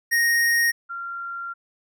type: tone pair in turn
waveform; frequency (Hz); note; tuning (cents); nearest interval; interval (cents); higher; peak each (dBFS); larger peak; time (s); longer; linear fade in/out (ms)
square / sine; 1864.7 / 1381.3; A#6 / F6; 0 / -19; perfect fourth; 519; first; -18 / -29; first; 0.11-0.72 / 0.89-1.54; second; 20
effects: none